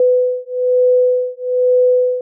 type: beating tone pair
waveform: sine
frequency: 500 / 501.1 Hz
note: B4 / B4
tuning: +21 / +25 cents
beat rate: 1.1 Hz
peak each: -14 dBFS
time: 0-2.21 s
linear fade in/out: 2 ms
effects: none